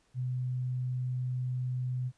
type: tone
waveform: sine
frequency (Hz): 126.4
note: B2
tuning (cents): +41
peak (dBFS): -30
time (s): 0.14-2.12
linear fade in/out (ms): 50
effects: pink hiss -70 dBFS RMS until 2.17 s + resampled to 22050 Hz